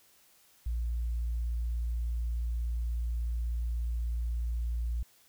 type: tone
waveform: sine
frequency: 58.27 Hz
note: A#1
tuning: in tune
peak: -28 dBFS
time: 0.66-5.03 s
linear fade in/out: 5 ms
effects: tanh soft clip ceiling -26 dBFS + white hiss -63 dBFS RMS until 5.28 s